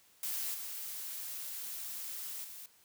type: noise with level steps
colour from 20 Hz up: blue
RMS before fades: -37 / -42 / -48 dBFS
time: 0.23-2.66 s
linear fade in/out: 2 ms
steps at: 0.54 / 2.44 s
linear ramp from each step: 5 ms
effects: white hiss -65 dBFS RMS until 2.84 s